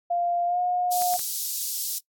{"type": "tone with pitch glide", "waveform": "sine", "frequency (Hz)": [697, 718.3], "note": ["F5", "F5"], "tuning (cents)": [-4, 48], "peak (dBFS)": -22, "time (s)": [0.1, 1.17], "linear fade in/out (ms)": 10, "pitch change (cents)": 52, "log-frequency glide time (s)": [0.46, 0.59]}
{"type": "high-pass noise", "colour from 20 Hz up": "white", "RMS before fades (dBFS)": -29, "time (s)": [0.91, 1.99], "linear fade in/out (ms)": 10, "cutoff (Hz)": 4300, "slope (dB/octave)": 24}
{"type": "clicks", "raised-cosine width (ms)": 0.3, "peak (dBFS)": -25, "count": 3, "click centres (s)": [1.021, 1.139, 1.194]}
{"effects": ["noise-tail reverb RT60 0.1 s tail -22 dB re dry", "AAC 64 kbps"]}